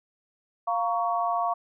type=chord; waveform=sine; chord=Bb minor; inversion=second; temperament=just; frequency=699.2 / 932.3 / 1118.8 Hz; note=F5 / Bb5 / Db6; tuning=+2 / 0 / +16 cents; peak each=-26 / -31 / -28 dBFS; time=0.67-1.54 s; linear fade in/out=10 ms; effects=none